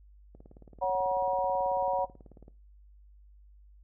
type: click train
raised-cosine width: 2 ms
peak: -38 dBFS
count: 40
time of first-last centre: 0.35-2.481 s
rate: 18.3 Hz
type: chord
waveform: sine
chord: F# major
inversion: second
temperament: equal with one note detuned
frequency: 554.4 / 740 / 954.1 Hz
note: C#5 / F#5 / A#5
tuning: 0 / 0 / +40 cents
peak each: -30 dBFS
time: 0.81-2.06 s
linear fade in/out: 20 ms
effects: noise-tail reverb RT60 0.3 s tail -18 dB re dry + added 50 Hz sine -53 dBFS peak until 3.83 s